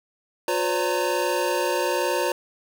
square tone cluster, 358.3 / 508 / 569 / 920 Hz, F4 / B4 / C#5 / A#5, +44 / +49 / +45 / -23 cents, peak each -28 dBFS, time 0.48-2.32 s, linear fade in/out 2 ms, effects none

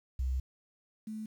sine tone pair in turn, 64.5 / 217 Hz, C2 / A3, -24 / -24 cents, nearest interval octave + major sixth, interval 2100 cents, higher second, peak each -29 / -37 dBFS, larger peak first, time 0.19-0.4 / 1.07-1.26 s, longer first, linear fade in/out 5 ms, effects 10-bit

